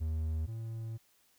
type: tone pair in turn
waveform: triangle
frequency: 79.1 / 112.83 Hz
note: D#2 / A2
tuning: +29 / +44 cents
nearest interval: tritone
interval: 615 cents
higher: second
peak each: -29 / -35 dBFS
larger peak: first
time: 0-0.47 / 0.47-0.98 s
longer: second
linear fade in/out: 20 ms
effects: white hiss -69 dBFS RMS until 1.38 s